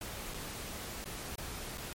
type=noise with dropouts; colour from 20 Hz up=pink; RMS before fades=-42 dBFS; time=0.01-1.93 s; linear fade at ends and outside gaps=2 ms; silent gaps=0.339-0.343 / 1.043-1.057 / 1.356-1.38 / 1.775-1.779 s; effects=MP3 64 kbps